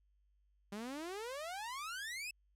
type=exponential sweep; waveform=sawtooth; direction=up; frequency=196 to 2656 Hz; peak=-38 dBFS; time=0.72-2.31 s; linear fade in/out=5 ms; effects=added 50 Hz sine -70 dBFS peak until 2.55 s + low-pass 12000 Hz 12 dB/octave